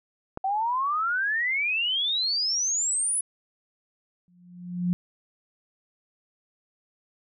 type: click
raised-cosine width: 1 ms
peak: -18 dBFS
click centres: 0.374 s
type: exponential sweep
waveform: sine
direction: up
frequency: 754 to 10400 Hz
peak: -23 dBFS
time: 0.44-3.21 s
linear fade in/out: 5 ms
type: tone with exponential growth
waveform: sine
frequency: 177.5 Hz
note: F3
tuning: 28 cents sharp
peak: -19 dBFS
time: 4.28-4.93 s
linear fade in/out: 0 ms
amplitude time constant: 140 ms
effects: none